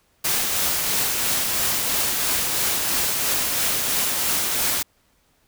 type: noise with tremolo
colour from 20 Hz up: white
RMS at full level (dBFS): -21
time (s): 0.24-4.83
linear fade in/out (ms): 10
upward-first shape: triangle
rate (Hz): 3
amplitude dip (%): 30
effects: pink hiss -63 dBFS RMS until 5.47 s